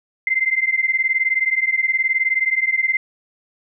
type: beating tone pair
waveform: sine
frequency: 2071 / 2090 Hz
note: C7 / C7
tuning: -18 / -2 cents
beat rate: 19 Hz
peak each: -19 dBFS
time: 0.27-2.97 s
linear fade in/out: 2 ms
effects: none